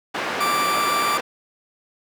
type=band-pass noise; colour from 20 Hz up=white; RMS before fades=-26 dBFS; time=0.14-1.21 s; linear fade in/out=10 ms; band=220 to 1800 Hz; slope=12 dB/octave
type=tone; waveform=40% pulse; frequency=1173 Hz; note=D6; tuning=2 cents flat; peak=-19 dBFS; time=0.4-1.18 s; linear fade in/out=10 ms
effects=none